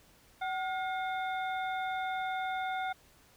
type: harmonic tone with a mistuned harmonic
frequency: 716 Hz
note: F5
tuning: 43 cents sharp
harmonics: 1 / 2 / 3 / 5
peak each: -33 / -39 / -43 / -47 dBFS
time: 0.41-2.93 s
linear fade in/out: 10 ms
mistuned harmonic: 1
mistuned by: +88 cents
effects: pink hiss -62 dBFS RMS until 3.36 s